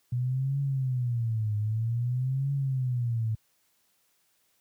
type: tone with vibrato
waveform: sine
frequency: 121.2 Hz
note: B2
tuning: 32 cents flat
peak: -25 dBFS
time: 0.12-3.35 s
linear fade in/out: 5 ms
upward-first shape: triangle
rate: 0.52 Hz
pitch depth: 260 cents each way
effects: white hiss -70 dBFS RMS until 4.6 s + high-pass 60 Hz 12 dB/octave